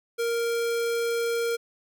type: tone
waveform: square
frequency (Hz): 466.2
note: A#4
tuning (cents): 0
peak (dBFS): -25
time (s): 0.18-1.57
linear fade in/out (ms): 20
effects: none